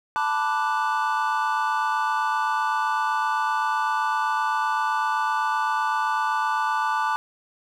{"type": "chord", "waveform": "triangle", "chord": "B minor seventh", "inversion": "third", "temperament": "equal", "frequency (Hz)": [880, 987.8, 1174.7, 1480], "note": ["A5", "B5", "D6", "F#6"], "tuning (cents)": [0, 0, 0, 0], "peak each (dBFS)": [-23, -27, -25, -27], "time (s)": [0.16, 7.16], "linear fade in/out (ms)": 0, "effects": []}